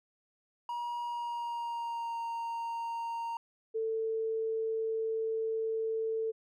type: tone with pitch glide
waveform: triangle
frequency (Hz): 955 to 926.7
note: A#5 to A#5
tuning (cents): +42 to -10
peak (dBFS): -32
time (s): 0.69-3.37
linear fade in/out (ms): 2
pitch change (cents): -52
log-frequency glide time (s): 1.03-2.19
type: tone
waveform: sine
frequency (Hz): 445.3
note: A4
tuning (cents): +21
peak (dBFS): -30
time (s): 3.74-6.32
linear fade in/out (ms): 20
effects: none